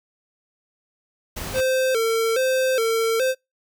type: noise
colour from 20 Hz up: pink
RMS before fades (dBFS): -31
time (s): 1.36-1.61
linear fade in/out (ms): 10
type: tone with vibrato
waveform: square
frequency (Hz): 485.1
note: B4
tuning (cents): -31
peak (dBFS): -19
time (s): 1.53-3.35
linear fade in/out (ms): 50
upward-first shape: square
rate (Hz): 1.2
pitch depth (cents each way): 120
effects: noise-tail reverb RT60 0.2 s tail -26 dB re dry